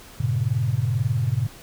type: chord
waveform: sine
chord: G diminished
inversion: none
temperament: equal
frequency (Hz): 98 / 116.54 / 138.59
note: G2 / Bb2 / Db3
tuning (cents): 0 / 0 / 0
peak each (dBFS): -27 / -22 / -25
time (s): 0.2-1.47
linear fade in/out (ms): 5
effects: pink hiss -45 dBFS RMS until 1.62 s